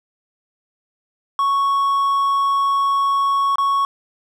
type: tone with dropouts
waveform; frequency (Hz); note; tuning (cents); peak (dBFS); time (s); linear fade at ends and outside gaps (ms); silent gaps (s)
triangle; 1108.7; C#6; 0; -13; 1.39-3.85; 1; 3.557-3.583
effects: none